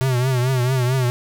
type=tone with vibrato; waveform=square; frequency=127.5 Hz; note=C3; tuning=44 cents flat; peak=-17 dBFS; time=0.01-1.1 s; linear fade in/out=0 ms; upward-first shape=triangle; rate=4.5 Hz; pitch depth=100 cents each way; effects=none